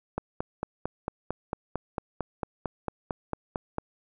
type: click train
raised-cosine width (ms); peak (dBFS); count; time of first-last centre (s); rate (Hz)
1; -15; 17; 0.18-3.784; 4.44
effects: none